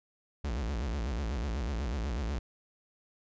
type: tone with vibrato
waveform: 45% pulse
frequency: 62.8 Hz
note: B1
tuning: 30 cents sharp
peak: -31 dBFS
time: 0.44-2.39 s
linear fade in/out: 5 ms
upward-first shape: sine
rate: 8.1 Hz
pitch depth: 290 cents each way
effects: resampled to 16000 Hz